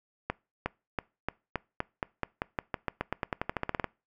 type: accelerating click train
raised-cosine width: 0.5 ms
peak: -14 dBFS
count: 24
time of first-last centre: 0.3-3.843 s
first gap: 360 ms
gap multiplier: 0.91
effects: noise-tail reverb RT60 0.3 s tail -24 dB re dry